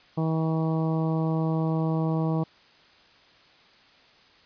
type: harmonic tone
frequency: 160.4 Hz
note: E3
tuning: 47 cents flat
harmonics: 1 / 2 / 3 / 4 / 5 / 6 / 7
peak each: -24 / -30 / -34 / -36 / -38 / -40 / -41 dBFS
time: 0.17-2.44 s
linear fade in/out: 10 ms
effects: white hiss -56 dBFS RMS until 4.45 s + resampled to 11025 Hz